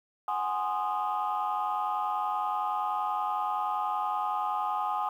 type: chord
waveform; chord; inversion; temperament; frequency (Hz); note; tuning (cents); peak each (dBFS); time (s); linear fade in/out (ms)
sine; Ab dominant seventh; third; equal with one note detuned; 740 / 830.6 / 1046.5 / 1237.3; Gb5 / Ab5 / C6 / Eb6; 0 / 0 / 0 / -10; -34 / -30 / -34 / -32; 0.28-5.09; 2
effects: tanh soft clip ceiling -21 dBFS + 10-bit